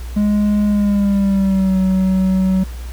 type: tone with pitch glide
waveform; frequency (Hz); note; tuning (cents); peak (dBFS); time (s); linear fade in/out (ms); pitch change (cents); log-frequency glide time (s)
triangle; 207.7 to 188.27; G#3 to F#3; 0 to +30; -10; 0.16-2.64; 10; -170; 0.66-1.78
effects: added 60 Hz sine -25 dBFS peak until 2.92 s + pink hiss -40 dBFS RMS until 2.92 s